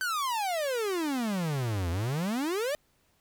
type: exponential two-way sweep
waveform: 45% pulse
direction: down then up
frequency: 1560 to 81.8 to 618 Hz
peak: -28 dBFS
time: 0.01-2.75 s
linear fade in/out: 0 ms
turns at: 1.9 s
effects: pink hiss -69 dBFS RMS until 3.2 s